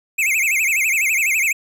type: tone with vibrato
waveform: square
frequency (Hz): 2354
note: D7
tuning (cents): +3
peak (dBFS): -16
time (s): 0.18-1.53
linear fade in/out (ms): 10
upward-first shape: sine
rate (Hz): 12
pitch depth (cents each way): 210
effects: none